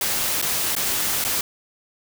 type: noise with dropouts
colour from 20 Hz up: white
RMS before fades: -23 dBFS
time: 0.01-1.41 s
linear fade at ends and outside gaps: 2 ms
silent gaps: 0.416-0.424 / 0.752-0.764 / 1.241-1.248 s
effects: none